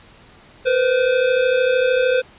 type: tone pair together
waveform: square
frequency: 478.8 / 512 Hz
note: A#4 / C5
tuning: +46 / -38 cents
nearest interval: minor second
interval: 116 cents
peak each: -22 / -16 dBFS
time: 0.65-2.22 s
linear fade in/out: 20 ms
effects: pink hiss -47 dBFS RMS until 2.38 s + resampled to 8000 Hz